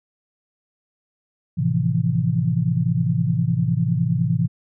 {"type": "chord", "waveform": "sine", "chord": "F major seventh", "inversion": "first", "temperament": "equal", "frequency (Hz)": [110, 130.81, 164.81, 174.61], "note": ["A2", "C3", "E3", "F3"], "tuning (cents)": [0, 0, 0, 0], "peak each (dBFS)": [-24, -22, -21, -26], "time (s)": [1.57, 4.48], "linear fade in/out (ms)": 20, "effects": []}